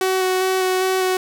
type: tone with vibrato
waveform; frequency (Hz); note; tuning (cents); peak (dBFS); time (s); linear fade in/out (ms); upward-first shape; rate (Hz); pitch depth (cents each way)
sawtooth; 373.9; F#4; +18; -13; 0.01-1.17; 2; square; 2.5; 11
effects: none